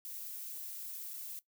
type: noise with dropouts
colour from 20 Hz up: violet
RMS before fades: -44 dBFS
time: 0.05-1.39 s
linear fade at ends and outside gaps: 0 ms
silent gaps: 1.135-1.139 s
effects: noise-tail reverb RT60 0.1 s tail -17 dB re dry